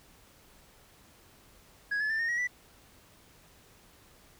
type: tone with pitch steps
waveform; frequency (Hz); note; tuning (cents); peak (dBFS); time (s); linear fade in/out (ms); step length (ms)
sine; 1661.2 / 1718.8 / 1778.4 / 1840 / 1903.8 / 1969.8; G#6 / A6 / A6 / A#6 / A#6 / B6; 0 / -41 / +18 / -23 / +36 / -5; -25; 1.91-2.474; 10; 94
effects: tanh soft clip ceiling -27 dBFS + pink hiss -59 dBFS RMS until 4.39 s